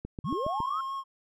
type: click train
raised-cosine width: 3 ms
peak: -23 dBFS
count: 5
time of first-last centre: 0.05-0.603 s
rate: 7.23 Hz
type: linear sweep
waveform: sine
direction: up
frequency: 115.1 to 1362 Hz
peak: -30 dBFS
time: 0.24-0.81 s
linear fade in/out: 5 ms
type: tone with vibrato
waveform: triangle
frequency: 1080 Hz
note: C#6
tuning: 45 cents flat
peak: -30 dBFS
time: 0.24-1.04 s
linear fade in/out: 50 ms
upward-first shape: triangle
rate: 4.6 Hz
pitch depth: 21 cents each way
effects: none